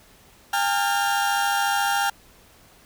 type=tone cluster; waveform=35% pulse; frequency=805 / 899 / 1398 Hz; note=G5 / A5 / F6; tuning=+46 / +37 / +1 cents; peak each=-21 / -26 / -24 dBFS; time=0.53-2.1 s; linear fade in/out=5 ms; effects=pink hiss -53 dBFS RMS until 2.85 s